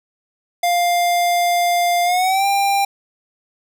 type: tone with pitch glide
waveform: square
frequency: 700 to 794.9 Hz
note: F5 to G5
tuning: +4 to +24 cents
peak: -15 dBFS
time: 0.63-2.85 s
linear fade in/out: 5 ms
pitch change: +220 cents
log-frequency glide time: 2.04-2.46 s
effects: none